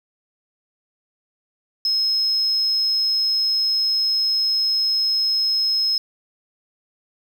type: tone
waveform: sine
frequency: 5160 Hz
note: E8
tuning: 38 cents flat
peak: -16 dBFS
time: 1.85-5.98 s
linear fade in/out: 2 ms
effects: tanh soft clip ceiling -13 dBFS + 7-bit